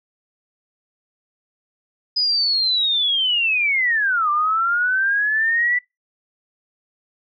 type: linear two-way sweep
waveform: sine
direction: down then up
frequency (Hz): 5010 to 1174.7 to 1979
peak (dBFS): -16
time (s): 2.16-5.79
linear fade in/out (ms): 10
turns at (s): 4.3
effects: noise-tail reverb RT60 0.2 s tail -23 dB re dry